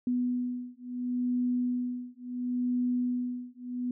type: beating tone pair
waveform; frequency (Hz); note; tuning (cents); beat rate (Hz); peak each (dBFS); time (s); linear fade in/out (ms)
sine; 246.9 / 247.62; B3 / B3; 0 / +5; 0.72; -31; 0.07-3.91; 2
effects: none